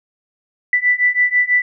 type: beating tone pair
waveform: sine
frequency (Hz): 1975.5 / 1981.6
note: B6 / B6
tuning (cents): 0 / +5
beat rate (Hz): 6.1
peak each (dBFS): -16 / -15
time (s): 0.73-1.62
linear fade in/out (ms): 2
effects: none